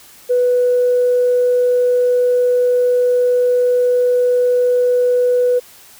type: tone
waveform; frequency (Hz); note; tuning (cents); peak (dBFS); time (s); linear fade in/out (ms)
sine; 493.9; B4; 0; -10; 0.29-5.6; 20
effects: tanh soft clip ceiling -6 dBFS + white hiss -43 dBFS RMS until 5.99 s